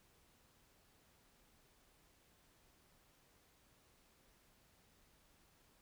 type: silence
effects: pink hiss -71 dBFS RMS until 5.81 s